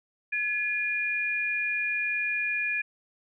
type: tone pair together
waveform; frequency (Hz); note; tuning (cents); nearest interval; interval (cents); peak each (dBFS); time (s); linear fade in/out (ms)
sine; 1702 / 2427; G#6 / D#7; +42 / -44; tritone; 614; -31 / -27; 0.32-2.82; 10
effects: none